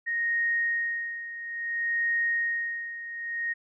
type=tone with tremolo; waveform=sine; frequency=1864.7 Hz; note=A#6; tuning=in tune; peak=-23 dBFS; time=0.06-3.54 s; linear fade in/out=20 ms; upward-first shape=sine; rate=0.59 Hz; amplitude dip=75%; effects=none